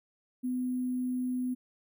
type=tone with sample-and-hold; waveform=sine; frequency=252.1 Hz; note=B3; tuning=36 cents sharp; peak=-29 dBFS; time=0.43-1.55 s; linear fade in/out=20 ms; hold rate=11025 Hz; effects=none